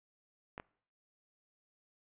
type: clicks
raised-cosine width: 0.5 ms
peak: -28 dBFS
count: 2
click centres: 0.579 / 0.599 s
effects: noise-tail reverb RT60 0.6 s tail -23 dB re dry + resampled to 8000 Hz